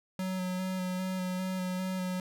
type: tone with vibrato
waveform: square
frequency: 185 Hz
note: F#3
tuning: in tune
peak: -32 dBFS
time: 0.19-2.2 s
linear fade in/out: 2 ms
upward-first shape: square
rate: 2.5 Hz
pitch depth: 16 cents each way
effects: none